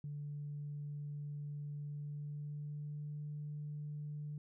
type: tone with pitch glide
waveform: sine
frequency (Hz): 146.1 to 148.4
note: D3 to D3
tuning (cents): -9 to +18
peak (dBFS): -40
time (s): 0.04-4.38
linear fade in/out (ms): 2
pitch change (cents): +27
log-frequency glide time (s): 1.84-3.21
effects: tanh soft clip ceiling -36 dBFS